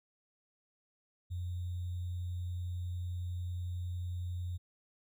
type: tone with sample-and-hold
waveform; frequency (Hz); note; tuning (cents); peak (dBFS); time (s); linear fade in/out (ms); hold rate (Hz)
sine; 88.9; F2; +31; -35; 1.3-4.58; 20; 3675
effects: none